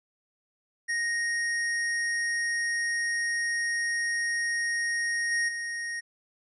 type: tone with level steps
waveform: square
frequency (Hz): 1867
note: A#6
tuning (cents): +2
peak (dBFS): -27 / -25 / -32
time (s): 0.88-6.01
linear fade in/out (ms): 20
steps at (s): 5.31 / 5.48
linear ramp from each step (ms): 10
effects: resampled to 24000 Hz